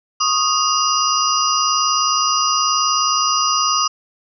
sine tone cluster, 1104 / 1243 / 2817 / 4945 / 5830 Hz, C#6 / D#6 / F7 / D#8 / F#8, -7 / -2 / +14 / -12 / -26 cents, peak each -23 / -18 / -25 / -20 / -22 dBFS, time 0.2-3.88 s, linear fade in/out 10 ms, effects none

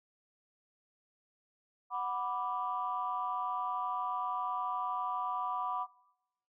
sine chord, B minor, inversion second, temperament equal, 740 / 987.8 / 1174.7 Hz, F#5 / B5 / D6, 0 / 0 / 0 cents, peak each -38 / -36 / -36 dBFS, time 1.9-5.87 s, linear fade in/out 50 ms, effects noise-tail reverb RT60 0.9 s tail -21 dB re dry + tanh soft clip ceiling -23 dBFS

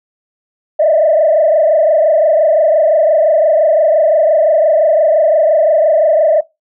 sine tone with frequency modulation, 627 Hz, D#5, 13 cents sharp, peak -6 dBFS, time 0.79-6.41 s, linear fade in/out 10 ms, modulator 25.8 Hz, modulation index 1.6, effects noise-tail reverb RT60 0.2 s tail -20 dB re dry + tanh soft clip ceiling -2 dBFS

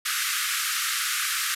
pink band-pass noise, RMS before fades -27 dBFS, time 0.05-1.55 s, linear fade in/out 10 ms, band 1200 to 14000 Hz, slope 96 dB/octave, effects none

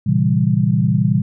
sine chord, A# diminished seventh, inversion none, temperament equal with one note detuned, 116.54 / 135.58 / 164.81 / 196 Hz, A#2 / C#3 / E3 / G3, 0 / -38 / 0 / 0 cents, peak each -18 dBFS, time 0.06-1.22 s, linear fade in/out 10 ms, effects none

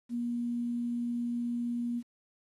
sine tone with quantisation, 238.7 Hz, A#3, 41 cents sharp, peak -30 dBFS, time 0.09-2.03 s, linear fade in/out 50 ms, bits 10, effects AAC 32 kbps

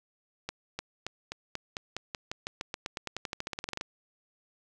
accelerating click train, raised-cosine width 0.2 ms, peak -17 dBFS, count 27, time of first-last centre 0.49-3.811 s, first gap 300 ms, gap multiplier 0.92, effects none

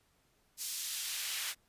pink noise with high-pass filter sweep, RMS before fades -38 dBFS, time 0.57-1.55 s, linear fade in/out 50 ms, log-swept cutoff 5400 to 1900 Hz, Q 0.89, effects pink hiss -72 dBFS RMS until 1.68 s + resampled to 32000 Hz

